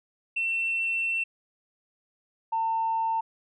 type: tone pair in turn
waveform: sine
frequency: 2697 / 900 Hz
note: E7 / A5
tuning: +39 / +39 cents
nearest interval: octave + perfect fifth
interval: 1900 cents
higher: first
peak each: -24 / -23 dBFS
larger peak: second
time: 0.36-1.24 / 2.52-3.21 s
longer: first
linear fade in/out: 10 ms
effects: tanh soft clip ceiling -19 dBFS